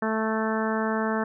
harmonic tone, 220 Hz, A3, in tune, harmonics 1 / 2 / 3 / 4 / 5 / 6 / 7 / 8, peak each -27 / -30 / -32 / -33 / -34 / -35 / -35 / -36 dBFS, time 0.02-1.24 s, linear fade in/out 5 ms, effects none

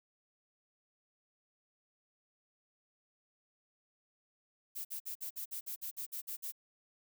violet noise bursts, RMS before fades -41 dBFS, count 12, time 4.75-6.522 s, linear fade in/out 20 ms, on 100 ms, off 52 ms, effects none

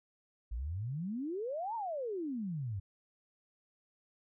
sine exponential two-way sweep, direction up then down, 51.91 to 947 to 91.2 Hz, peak -35 dBFS, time 0.51-2.8 s, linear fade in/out 10 ms, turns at 1.75 s, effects none

